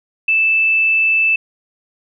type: tone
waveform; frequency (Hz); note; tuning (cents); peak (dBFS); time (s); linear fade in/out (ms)
sine; 2637; E7; 0; -11; 0.28-1.36; 5
effects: none